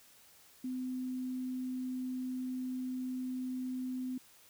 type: tone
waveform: sine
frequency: 255.2 Hz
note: C4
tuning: 43 cents flat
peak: -35 dBFS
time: 0.64-4.18 s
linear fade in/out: 5 ms
effects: white hiss -61 dBFS RMS until 4.49 s